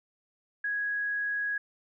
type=tone; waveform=sine; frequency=1661.2 Hz; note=G#6; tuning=in tune; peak=-28 dBFS; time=0.64-1.58 s; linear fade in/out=5 ms; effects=none